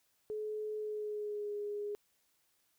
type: tone with pitch glide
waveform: sine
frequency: 427.4 to 413.1 Hz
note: G#4 to G#4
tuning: +50 to -9 cents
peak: -36 dBFS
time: 0.3-1.95 s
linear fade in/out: 0 ms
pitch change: -59 cents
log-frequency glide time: 0.78-1.53 s
effects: white hiss -75 dBFS RMS until 2.78 s